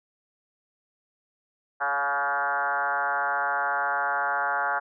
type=tone with frequency modulation; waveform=sine; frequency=1133 Hz; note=C#6; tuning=37 cents sharp; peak=-23 dBFS; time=1.8-4.8 s; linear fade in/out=20 ms; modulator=142 Hz; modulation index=3.3; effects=none